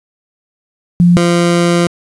sine / 20% pulse tone pair in turn, 174.61 / 172.6 Hz, F3 / F3, 0 / -20 cents, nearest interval unison, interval 20 cents, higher first, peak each -4 dBFS, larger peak neither, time 1-1.17 / 1.17-1.87 s, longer second, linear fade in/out 0 ms, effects resampled to 24000 Hz + 7-bit

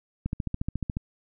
click train, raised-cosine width 5 ms, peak -16 dBFS, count 11, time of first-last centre 0.26-0.969 s, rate 14.1 Hz, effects none

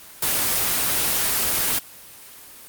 white noise, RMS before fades -21 dBFS, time 0.22-1.79 s, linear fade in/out 5 ms, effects white hiss -43 dBFS RMS until 2.68 s + Opus 24 kbps

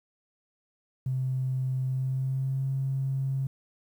triangle tone with pitch glide, 130 to 134.58 Hz, C3 to C3, -11 to +49 cents, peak -22 dBFS, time 1.06-3.47 s, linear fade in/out 5 ms, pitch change +60 cents, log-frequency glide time 1.85-2.68 s, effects tanh soft clip ceiling -24 dBFS + 10-bit

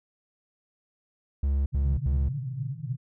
triangle tone bursts, 69.3 Hz, C#2, in tune, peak -20 dBFS, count 3, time 1.43-2.288 s, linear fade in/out 5 ms, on 230 ms, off 84 ms
pink band-pass noise, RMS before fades -33 dBFS, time 1.72-2.97 s, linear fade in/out 20 ms, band 120 to 150 Hz, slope 96 dB/octave
effects none

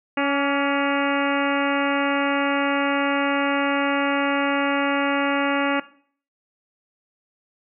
harmonic tone with a mistuned harmonic, 280.2 Hz, C#4, 19 cents sharp, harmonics 1 / 2 / 3 / 4 / 5 / 6 / 7 / 8 / 9 / 10, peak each -23 / -26 / -28 / -29 / -30 / -31 / -31 / -32 / -33 / -33 dBFS, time 0.17-5.8 s, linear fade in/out 5 ms, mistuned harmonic 4, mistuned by +31 cents, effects noise-tail reverb RT60 0.5 s tail -17 dB re dry

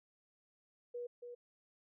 sine tone with echo, 483.7 Hz, B4, 36 cents flat, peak -40 dBFS, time 0.94-1.07 s, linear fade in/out 10 ms, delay 280 ms, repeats 1, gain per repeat -6 dB, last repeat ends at 1.35 s, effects none

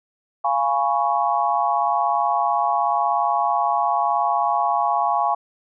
sine chord, C# dominant seventh, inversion first, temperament equal with one note detuned, 694.4 / 830.6 / 987.8 / 1108.7 Hz, E#5 / G#5 / B5 / C#6, -10 / 0 / 0 / 0 cents, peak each -23 / -21 / -26 / -23 dBFS, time 0.44-5.35 s, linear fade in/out 10 ms, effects none

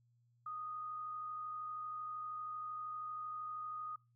sine tone with amplitude modulation, 1240 Hz, D#6, 6 cents flat, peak -40 dBFS, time 0.46-3.96 s, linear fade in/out 5 ms, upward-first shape sine, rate 52.8 Hz, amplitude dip 30%, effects noise-tail reverb RT60 0.3 s tail -24 dB re dry + added 119 Hz sine -70 dBFS peak until 4.15 s

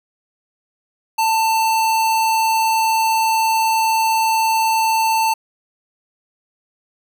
square tone, 891 Hz, A5, 22 cents sharp, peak -15 dBFS, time 1.18-5.34 s, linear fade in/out 10 ms, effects none

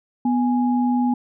sine tone pair together, 246.9 / 830.6 Hz, B3 / G#5, 0 / 0 cents, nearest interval octave + major sixth, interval 2100 cents, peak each -17 / -25 dBFS, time 0.25-1.14 s, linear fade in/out 5 ms, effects none

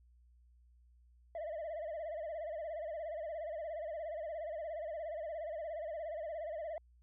sine tone with vibrato, 636 Hz, D#5, 38 cents sharp, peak -36 dBFS, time 1.35-6.78 s, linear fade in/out 2 ms, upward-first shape sine, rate 17 Hz, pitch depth 120 cents each way, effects tanh soft clip ceiling -38 dBFS + added 60 Hz sine -62 dBFS peak until 7.02 s

